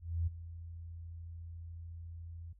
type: tone with ADSR envelope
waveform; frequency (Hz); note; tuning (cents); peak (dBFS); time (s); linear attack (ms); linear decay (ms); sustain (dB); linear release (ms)
sine; 83.9; E2; +31; -29; 0-2.53; 270; 15; -15; 7
effects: noise-tail reverb RT60 0.1 s tail -24 dB re dry + added 50 Hz sine -59 dBFS peak until 2.59 s